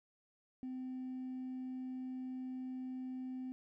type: tone with hard clipping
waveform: triangle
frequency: 256.9 Hz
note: C4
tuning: 32 cents flat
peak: -40 dBFS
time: 0.63-3.52 s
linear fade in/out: 0 ms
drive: 2 dB
effects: none